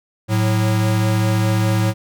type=tone pair together; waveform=square; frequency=109.11 / 183.5 Hz; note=A2 / F#3; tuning=-14 / -14 cents; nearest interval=major sixth; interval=900 cents; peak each=-16 / -23 dBFS; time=0.28-1.94 s; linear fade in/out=50 ms; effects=none